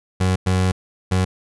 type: tone bursts at uneven times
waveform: 30% pulse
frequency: 92.8 Hz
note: F#2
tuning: 6 cents sharp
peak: -13 dBFS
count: 3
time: 0.2-0.36 / 0.46-0.72 / 1.11-1.25 s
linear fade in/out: 10 ms
effects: resampled to 24000 Hz